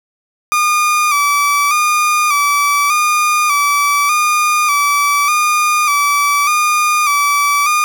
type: tone with vibrato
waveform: 30% pulse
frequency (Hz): 1184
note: D6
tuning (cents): +14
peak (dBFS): -8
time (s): 0.52-7.84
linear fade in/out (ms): 0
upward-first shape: square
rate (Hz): 0.84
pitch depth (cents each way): 46
effects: none